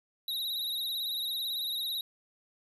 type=tone with vibrato; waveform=square; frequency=3844 Hz; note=B7; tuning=48 cents flat; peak=-32 dBFS; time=0.28-2.01 s; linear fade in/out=2 ms; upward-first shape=triangle; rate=18 Hz; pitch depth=81 cents each way; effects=12-bit